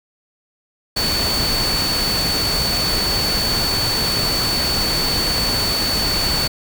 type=tone in noise; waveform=sine; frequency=4473 Hz; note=C#8; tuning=15 cents sharp; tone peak=-19 dBFS; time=0.96-6.48 s; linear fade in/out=10 ms; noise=pink; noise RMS=-22 dBFS; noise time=0.96-6.48 s; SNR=0 dB; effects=none